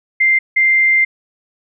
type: tone pair in turn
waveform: sine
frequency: 2093 / 2093 Hz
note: C7 / C7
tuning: 0 / 0 cents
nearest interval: unison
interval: 0 cents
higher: neither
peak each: -9 dBFS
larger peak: neither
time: 0.2-0.39 / 0.56-1.05 s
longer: second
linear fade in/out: 10 ms
effects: none